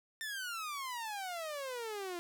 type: exponential sweep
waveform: sawtooth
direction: down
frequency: 1808 to 340.6 Hz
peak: -35 dBFS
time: 0.21-2.19 s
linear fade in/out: 0 ms
effects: none